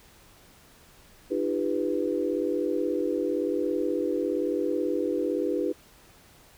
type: tone cluster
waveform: sine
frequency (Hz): 300.7 / 341.7 / 399.7 / 496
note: D4 / F4 / G4 / B4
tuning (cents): +41 / -38 / +34 / +7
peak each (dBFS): -30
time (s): 1.3-5.73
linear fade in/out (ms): 20
effects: pink hiss -55 dBFS RMS until 6.57 s